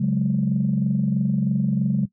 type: chord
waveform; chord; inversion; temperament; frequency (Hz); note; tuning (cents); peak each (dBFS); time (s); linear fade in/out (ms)
sine; C# suspended fourth; none; just; 138.59 / 184.79 / 207.9; C#3 / F#3 / G#3; 0 / -2 / +2; -22; 0-2.06; 10
effects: noise-tail reverb RT60 0.1 s tail -18 dB re dry + tanh soft clip ceiling -10 dBFS